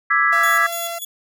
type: chord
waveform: sine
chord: E dominant seventh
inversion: third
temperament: equal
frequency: 1174.7 / 1318.5 / 1661.2 / 1975.5 Hz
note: D6 / E6 / G#6 / B6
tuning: 0 / 0 / 0 / 0 cents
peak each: -21 / -19 / -18 / -19 dBFS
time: 0.1-0.67 s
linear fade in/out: 10 ms
type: tone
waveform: sawtooth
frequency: 679 Hz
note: F5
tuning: 49 cents flat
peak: -22 dBFS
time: 0.32-0.99 s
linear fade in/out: 10 ms
type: tone with tremolo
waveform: 5% pulse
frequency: 3400 Hz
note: G#7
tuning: 40 cents sharp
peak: -18 dBFS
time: 0.43-1.05 s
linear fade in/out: 5 ms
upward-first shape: square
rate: 3.4 Hz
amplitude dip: 65%
effects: none